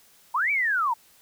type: linear two-way sweep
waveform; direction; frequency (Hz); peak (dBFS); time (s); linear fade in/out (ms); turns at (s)
sine; up then down; 880 to 2349 to 880; -21; 0.34-0.94; 10; 0.51
effects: white hiss -57 dBFS RMS until 1.21 s